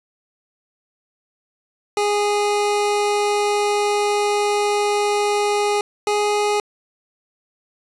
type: tone pair in turn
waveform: 25% pulse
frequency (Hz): 412.7 / 415.3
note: G#4 / G#4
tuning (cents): -11 / 0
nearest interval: unison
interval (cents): 11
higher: second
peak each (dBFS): -13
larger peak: neither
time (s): 1.97-5.81 / 6.07-6.6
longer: first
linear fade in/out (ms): 2
effects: resampled to 24000 Hz + 7-bit